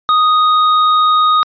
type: tone with hard clipping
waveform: sine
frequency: 1244.5 Hz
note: D#6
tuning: in tune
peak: -10 dBFS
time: 0.09-1.43 s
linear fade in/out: 0 ms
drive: 11 dB
effects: resampled to 11025 Hz